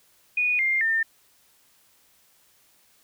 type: tone with pitch steps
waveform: sine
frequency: 2466 / 2110 / 1805.2 Hz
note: D#7 / C7 / A6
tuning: -16 / +14 / +44 cents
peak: -20 dBFS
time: 0.37-1.03 s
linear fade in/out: 5 ms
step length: 220 ms
effects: white hiss -61 dBFS RMS until 3.03 s